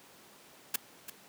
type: noise with echo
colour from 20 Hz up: white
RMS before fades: -29 dBFS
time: 0.74-0.76 s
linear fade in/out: 5 ms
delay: 340 ms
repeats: 1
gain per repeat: -12 dB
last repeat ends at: 1.1 s
effects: pink hiss -56 dBFS RMS until 1.28 s + high-pass 200 Hz 12 dB/octave